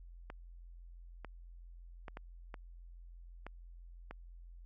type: clicks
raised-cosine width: 0.5 ms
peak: -30 dBFS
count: 7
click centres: 0.301 / 1.247 / 2.082 / 2.171 / 2.542 / 3.466 / 4.11 s
effects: added 43 Hz sine -50 dBFS peak until 4.65 s